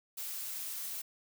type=noise; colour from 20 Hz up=blue; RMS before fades=-40 dBFS; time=0.17-1.02 s; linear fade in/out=10 ms; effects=none